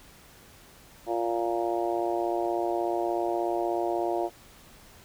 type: harmonic tone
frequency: 116.54 Hz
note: A#2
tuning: in tune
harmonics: 3 / 4 / 5 / 6 / 7 / 8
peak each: -29 / -37 / -33 / -30 / -38 / -38 dBFS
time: 1.06-4.3 s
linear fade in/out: 50 ms
effects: pink hiss -53 dBFS RMS until 5.04 s